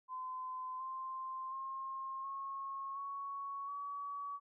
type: tone with pitch steps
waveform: sine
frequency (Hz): 1026 / 1047 / 1068.3 / 1090.2 / 1112.4 / 1135.1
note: C6 / C6 / C6 / C#6 / C#6 / C#6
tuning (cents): -34 / +1 / +36 / -29 / +6 / +41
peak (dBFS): -40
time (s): 0.08-4.4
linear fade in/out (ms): 50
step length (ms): 720
effects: none